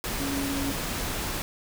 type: tone in noise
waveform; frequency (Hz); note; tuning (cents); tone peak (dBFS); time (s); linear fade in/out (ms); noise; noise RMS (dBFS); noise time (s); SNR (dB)
sine; 277.2; C#4; 0; -29; 0.2-0.72; 0; pink; -31; 0.04-1.42; -1
effects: none